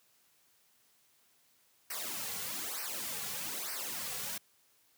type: noise with flanger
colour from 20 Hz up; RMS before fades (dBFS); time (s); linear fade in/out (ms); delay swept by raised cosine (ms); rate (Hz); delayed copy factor
white; -39; 1.9-4.38; 5; 0.28 to 3.28; 1.1; -0.95
effects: white hiss -69 dBFS RMS until 4.97 s + high-pass 80 Hz 12 dB/octave